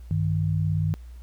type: tone pair together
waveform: sine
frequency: 98 / 155.56 Hz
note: G2 / D#3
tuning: 0 / 0 cents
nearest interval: minor sixth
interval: 800 cents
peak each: -24 dBFS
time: 0.11-0.94 s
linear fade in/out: 0 ms
effects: added 60 Hz sine -39 dBFS peak until 1.22 s + pink hiss -61 dBFS RMS until 1.22 s